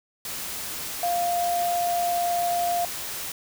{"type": "tone in noise", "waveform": "sine", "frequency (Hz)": 698.5, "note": "F5", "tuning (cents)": 0, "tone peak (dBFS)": -22, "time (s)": [1.03, 2.85], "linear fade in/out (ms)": 2, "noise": "white", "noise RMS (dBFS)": -33, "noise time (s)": [0.25, 3.32], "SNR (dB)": 8, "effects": []}